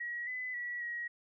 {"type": "tone with pitch steps", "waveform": "sine", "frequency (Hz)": [1911, 2009, 1937, 1901], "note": ["A#6", "B6", "B6", "A#6"], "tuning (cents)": [43, 29, -34, 33], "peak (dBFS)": -36, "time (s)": [0, 1.08], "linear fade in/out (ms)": 10, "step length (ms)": 270, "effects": []}